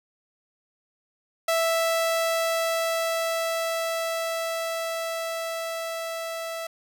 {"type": "tone with level ramp", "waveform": "sawtooth", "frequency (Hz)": 659.3, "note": "E5", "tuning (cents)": 0, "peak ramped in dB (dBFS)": [-17, -27], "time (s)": [1.48, 6.67], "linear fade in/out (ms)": 5, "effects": []}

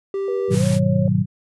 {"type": "tone", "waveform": "triangle", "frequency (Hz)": 392, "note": "G4", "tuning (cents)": 0, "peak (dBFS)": -19, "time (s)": [0.14, 0.55], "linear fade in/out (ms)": 2}
{"type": "tone with pitch glide", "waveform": "sine", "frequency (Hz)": [482.7, 548.1], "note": ["B4", "C#5"], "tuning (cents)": [-40, -20], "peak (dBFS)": -24, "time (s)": [0.28, 1.08], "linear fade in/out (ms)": 2, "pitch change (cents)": 220, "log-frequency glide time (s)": [0.57, 0.65]}
{"type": "chord", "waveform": "sine", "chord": "G# minor seventh", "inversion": "none", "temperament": "just", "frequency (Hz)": [103.83, 124.59, 155.74, 186.89], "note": ["G#2", "B2", "D#3", "F#3"], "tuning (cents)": [0, 16, 2, 18], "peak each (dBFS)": [-22, -21, -21, -19], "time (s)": [0.48, 1.26], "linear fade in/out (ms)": 50}
{"type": "noise", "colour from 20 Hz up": "white", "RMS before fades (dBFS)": -30, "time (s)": [0.5, 0.8], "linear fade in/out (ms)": 50}
{"effects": ["resampled to 24000 Hz"]}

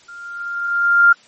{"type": "tone with level ramp", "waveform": "sine", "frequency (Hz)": 1396.9, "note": "F6", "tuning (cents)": 0, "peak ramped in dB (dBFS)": [-34, -5], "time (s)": [0.08, 1.13], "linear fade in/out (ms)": 10, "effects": ["white hiss -49 dBFS RMS until 1.27 s", "MP3 32 kbps"]}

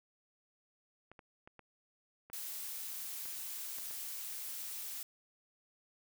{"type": "clicks", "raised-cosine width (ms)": 0.5, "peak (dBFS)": -38, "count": 8, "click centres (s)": [1.116, 1.192, 1.475, 1.593, 2.3, 3.256, 3.785, 3.91]}
{"type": "noise", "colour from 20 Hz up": "blue", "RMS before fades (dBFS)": -43, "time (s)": [2.33, 5.03], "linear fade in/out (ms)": 2}
{"effects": []}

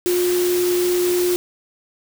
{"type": "tone in noise", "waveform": "sine", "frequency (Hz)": 356.5, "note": "F4", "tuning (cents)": 36, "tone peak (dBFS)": -16, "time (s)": [0.06, 1.36], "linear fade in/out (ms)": 0, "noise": "white", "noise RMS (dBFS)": -27, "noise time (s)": [0.06, 1.36], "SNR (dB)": 8, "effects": []}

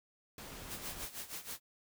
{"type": "noise", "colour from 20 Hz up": "pink", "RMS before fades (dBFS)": -48, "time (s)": [0.38, 1.05], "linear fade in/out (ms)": 2}
{"type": "noise with tremolo", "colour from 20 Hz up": "white", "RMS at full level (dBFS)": -42, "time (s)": [0.68, 1.6], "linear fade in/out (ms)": 50, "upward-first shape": "sine", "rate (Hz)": 6.3, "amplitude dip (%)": 80}
{"effects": []}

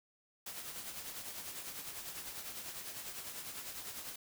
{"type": "noise with tremolo", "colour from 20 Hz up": "white", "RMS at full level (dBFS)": -43, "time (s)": [0.46, 4.16], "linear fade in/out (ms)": 5, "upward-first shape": "triangle", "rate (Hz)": 10, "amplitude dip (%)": 55, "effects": []}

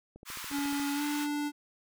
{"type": "click train", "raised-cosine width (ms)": 2, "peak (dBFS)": -36, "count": 10, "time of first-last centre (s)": [0.16, 0.798], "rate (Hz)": 14.1}
{"type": "high-pass noise", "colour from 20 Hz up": "pink", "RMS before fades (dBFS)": -41, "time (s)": [0.25, 1.28], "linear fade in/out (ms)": 50, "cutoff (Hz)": 1000, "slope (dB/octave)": 48}
{"type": "tone with pitch glide", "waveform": "square", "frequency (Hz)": [283.9, 293.1], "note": ["C#4", "D4"], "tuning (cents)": [41, -3], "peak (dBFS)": -31, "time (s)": [0.5, 1.52], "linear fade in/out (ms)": 50, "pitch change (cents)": 56, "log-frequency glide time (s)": [0.94, 1.02]}
{"effects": []}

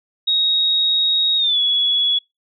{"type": "tone with pitch glide", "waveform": "sine", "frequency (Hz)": [3771, 3379], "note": ["A#7", "G#7"], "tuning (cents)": [19, 29], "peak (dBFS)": -14, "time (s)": [0.27, 2.19], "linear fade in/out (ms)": 10, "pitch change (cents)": -190, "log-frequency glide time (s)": [1.37, 1.59], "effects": ["noise-tail reverb RT60 0.2 s tail -25 dB re dry"]}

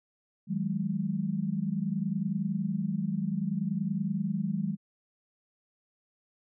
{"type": "tone cluster", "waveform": "sine", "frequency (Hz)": [158.3, 188.5, 209.1], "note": ["D#3", "F#3", "G#3"], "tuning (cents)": [30, 32, 12], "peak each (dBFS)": [-34, -31, -32], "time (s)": [0.47, 4.77], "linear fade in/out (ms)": 50, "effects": []}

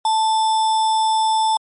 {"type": "tone with sample-and-hold", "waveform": "sine", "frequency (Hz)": 880, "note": "A5", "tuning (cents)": 0, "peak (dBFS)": -14, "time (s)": [0.05, 1.57], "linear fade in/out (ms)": 2, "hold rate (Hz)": 4410, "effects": ["low-pass 11000 Hz 12 dB/octave", "MP3 48 kbps"]}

